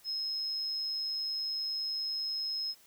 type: tone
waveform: sine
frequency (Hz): 5150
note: E8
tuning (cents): -41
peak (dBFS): -32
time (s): 0.04-2.75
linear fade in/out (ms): 50
effects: white hiss -61 dBFS RMS until 2.86 s